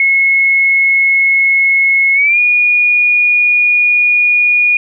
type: tone with pitch glide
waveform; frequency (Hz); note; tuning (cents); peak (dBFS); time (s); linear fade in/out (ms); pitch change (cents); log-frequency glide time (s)
sine; 2179 to 2446; C#7 to D#7; -30 to -30; -7; 0-4.77; 2; +200; 2.14-2.39
effects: none